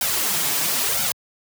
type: noise with flanger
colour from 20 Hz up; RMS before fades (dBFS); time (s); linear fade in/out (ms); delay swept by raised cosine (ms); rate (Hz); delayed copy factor
white; -22; 0.01-1.12; 2; 1.3 to 7.1; 1; +0.75
effects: high-pass 80 Hz 12 dB/octave